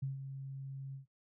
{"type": "tone with ADSR envelope", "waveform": "sine", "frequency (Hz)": 135.7, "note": "C#3", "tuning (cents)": -36, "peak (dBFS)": -33, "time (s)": [0.02, 1.06], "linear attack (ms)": 10, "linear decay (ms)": 140, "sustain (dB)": -8, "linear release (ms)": 120, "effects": ["noise-tail reverb RT60 0.1 s tail -17 dB re dry"]}